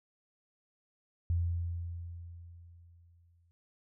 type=tone with exponential decay; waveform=sine; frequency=85.6 Hz; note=F2; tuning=34 cents flat; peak=-26 dBFS; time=1.3-3.51 s; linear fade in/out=0 ms; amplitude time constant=480 ms; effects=none